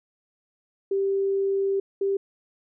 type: tone pair in turn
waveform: sine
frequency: 392 / 393.6 Hz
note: G4 / G4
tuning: 0 / +7 cents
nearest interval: unison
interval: 7 cents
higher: second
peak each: -21 dBFS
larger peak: neither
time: 0.91-1.8 / 2.01-2.17 s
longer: first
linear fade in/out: 5 ms
effects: none